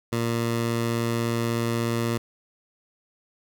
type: tone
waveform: 15% pulse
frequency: 116.54 Hz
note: A#2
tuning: in tune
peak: -17 dBFS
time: 0.12-2.18 s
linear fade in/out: 10 ms
effects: none